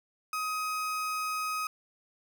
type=tone; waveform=35% pulse; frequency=1260 Hz; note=D#6; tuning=21 cents sharp; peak=-29 dBFS; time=0.33-1.67 s; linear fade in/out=2 ms; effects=none